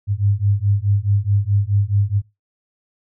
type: beating tone pair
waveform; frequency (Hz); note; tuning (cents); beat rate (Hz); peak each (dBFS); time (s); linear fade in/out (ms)
sine; 98.9 / 103.6; G2 / G#2; +16 / -4; 4.7; -18; 0.07-2.22; 50
effects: noise-tail reverb RT60 0.2 s tail -17 dB re dry